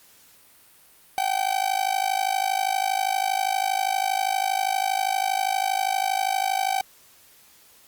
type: tone with amplitude modulation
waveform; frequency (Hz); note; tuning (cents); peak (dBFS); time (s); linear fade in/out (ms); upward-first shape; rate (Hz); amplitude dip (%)
45% pulse; 769; G5; -33; -18; 1.18-6.81; 0; sine; 52.5; 90
effects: white hiss -54 dBFS RMS until 7.87 s + Opus 48 kbps